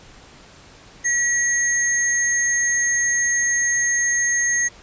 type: tone pair together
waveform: sine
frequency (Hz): 1922 / 6429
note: B6 / G8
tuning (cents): -48 / +43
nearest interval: octave + major sixth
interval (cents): 2091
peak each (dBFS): -20 / -19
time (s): 1.04-4.69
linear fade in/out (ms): 20
effects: pink hiss -46 dBFS RMS until 4.82 s + resampled to 16000 Hz